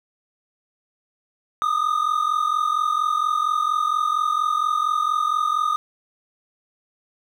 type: tone pair together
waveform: triangle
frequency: 1211.7 / 1256 Hz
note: D#6 / D#6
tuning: -46 / +16 cents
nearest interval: minor second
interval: 62 cents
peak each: -19 / -21 dBFS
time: 1.62-5.76 s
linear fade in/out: 0 ms
effects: none